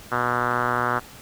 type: tone with low-pass filter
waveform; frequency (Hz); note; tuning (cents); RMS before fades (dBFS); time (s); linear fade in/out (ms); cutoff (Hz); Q
5% pulse; 122.2; B2; -18; -23; 0.11-1; 20; 1400; 3.3
effects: pink hiss -44 dBFS RMS until 1.21 s